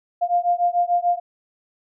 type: beating tone pair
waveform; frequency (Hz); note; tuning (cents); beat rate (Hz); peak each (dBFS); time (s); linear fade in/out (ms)
sine; 698.5 / 705.3; F5 / F5; 0 / +17; 6.8; -20; 0.21-1.2; 20
effects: none